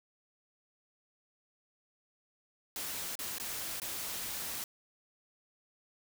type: noise with dropouts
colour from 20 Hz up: white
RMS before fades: -39 dBFS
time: 2.76-4.64 s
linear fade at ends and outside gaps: 1 ms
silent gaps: 3.154-3.19 / 3.383-3.399 / 3.799-3.818 s
effects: none